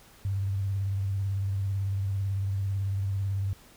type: tone with vibrato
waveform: sine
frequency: 98 Hz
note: G2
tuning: in tune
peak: -26 dBFS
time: 0.25-3.53 s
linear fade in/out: 0 ms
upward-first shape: triangle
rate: 18 Hz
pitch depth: 53 cents each way
effects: pink hiss -55 dBFS RMS until 3.76 s